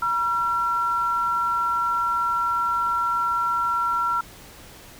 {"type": "tone pair together", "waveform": "sine", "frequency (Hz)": [961.7, 1360], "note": ["B5", "F6"], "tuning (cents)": [-46, -46], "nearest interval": "tritone", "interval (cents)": 600, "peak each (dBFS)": [-27, -21], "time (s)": [0.02, 4.21], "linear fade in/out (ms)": 5, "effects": ["pink hiss -45 dBFS RMS until 4.99 s"]}